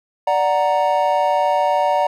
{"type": "chord", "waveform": "triangle", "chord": "D augmented", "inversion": "none", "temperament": "equal", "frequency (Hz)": [587.3, 740, 932.3], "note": ["D5", "F#5", "A#5"], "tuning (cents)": [0, 0, 0], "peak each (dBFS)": -17, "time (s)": [0.27, 2.07], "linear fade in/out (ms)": 5, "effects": []}